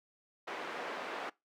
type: band-pass noise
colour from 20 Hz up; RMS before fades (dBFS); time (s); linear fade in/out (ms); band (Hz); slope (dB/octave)
pink; -41; 0.47-1.3; 10; 430 to 2100; 12
effects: noise-tail reverb RT60 0.2 s tail -22 dB re dry + high-pass 200 Hz 12 dB/octave